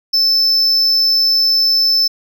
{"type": "tone", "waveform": "triangle", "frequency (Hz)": 5274, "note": "E8", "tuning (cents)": 0, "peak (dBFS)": -9, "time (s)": [0.13, 2.08], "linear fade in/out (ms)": 10, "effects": []}